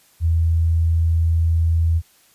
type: tone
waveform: sine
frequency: 82.41 Hz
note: E2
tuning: in tune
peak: -14 dBFS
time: 0.2-2.02 s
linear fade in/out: 50 ms
effects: white hiss -55 dBFS RMS until 2.34 s + resampled to 32000 Hz